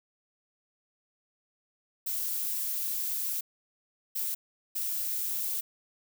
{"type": "noise bursts at uneven times", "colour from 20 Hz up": "violet", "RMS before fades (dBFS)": -32, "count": 3, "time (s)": [[2.06, 3.41], [4.15, 4.35], [4.75, 5.61]], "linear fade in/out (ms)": 10, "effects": []}